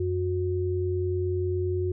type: tone pair together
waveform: sine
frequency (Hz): 91 / 364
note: F#2 / F#4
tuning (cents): -28 / -28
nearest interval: 2 octaves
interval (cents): 2400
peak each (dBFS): -27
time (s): 0-1.92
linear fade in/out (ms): 5
effects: none